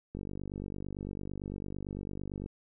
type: click train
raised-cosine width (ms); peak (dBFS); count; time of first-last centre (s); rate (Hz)
3; -26; 114; 0.15-2.461; 48.9
effects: none